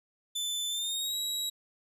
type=tone with pitch glide; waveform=sawtooth; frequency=3520 to 3861 Hz; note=A7 to B7; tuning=0 to -40 cents; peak=-28 dBFS; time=0.35-1.5 s; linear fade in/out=10 ms; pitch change=+160 cents; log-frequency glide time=0.69-1.17 s; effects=resampled to 32000 Hz